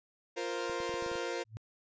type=chord; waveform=sawtooth; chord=F suspended fourth; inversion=none; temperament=equal; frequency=349.2 / 466.2 / 523.3 Hz; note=F4 / Bb4 / C5; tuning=0 / 0 / 0 cents; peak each=-35 / -34 / -35 dBFS; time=0.36-1.44 s; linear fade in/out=20 ms
type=clicks; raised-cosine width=3 ms; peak=-35 dBFS; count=8; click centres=0.697 / 0.803 / 0.894 / 0.941 / 1.024 / 1.063 / 1.116 / 1.155 s
type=tone with exponential growth; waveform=sine; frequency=109.9 Hz; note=A2; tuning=2 cents flat; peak=-35 dBFS; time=1.45-1.57 s; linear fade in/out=0 ms; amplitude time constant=26 ms
effects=resampled to 16000 Hz